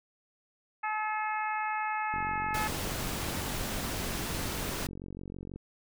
harmonic tone, 429.5 Hz, A4, 42 cents flat, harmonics 2 / 3 / 4 / 5 / 6, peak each -32 / -36 / -38 / -40 / -42 dBFS, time 0.83-2.68 s, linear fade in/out 10 ms
click train, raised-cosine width 3 ms, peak -29 dBFS, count 159, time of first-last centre 2.14-5.56 s, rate 46.2 Hz
pink noise, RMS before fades -35 dBFS, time 2.54-4.87 s, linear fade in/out 5 ms
effects none

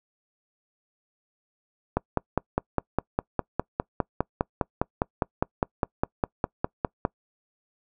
click train, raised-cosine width 1 ms, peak -8 dBFS, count 26, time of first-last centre 1.97-7.051 s, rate 4.92 Hz, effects noise-tail reverb RT60 0.1 s tail -26 dB re dry

